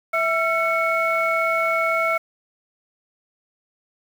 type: tone cluster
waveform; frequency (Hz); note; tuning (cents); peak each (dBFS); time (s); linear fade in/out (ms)
sine; 656 / 1349 / 2211; E5 / E6 / C#7; -9 / +40 / -5; -22; 0.13-2.18; 10
effects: tanh soft clip ceiling -9 dBFS + 7-bit